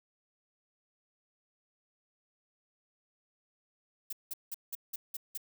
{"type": "noise bursts", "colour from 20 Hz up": "violet", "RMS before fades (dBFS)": -38, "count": 7, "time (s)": [4.1, 5.376], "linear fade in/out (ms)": 5, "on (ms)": 28, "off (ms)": 180, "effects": []}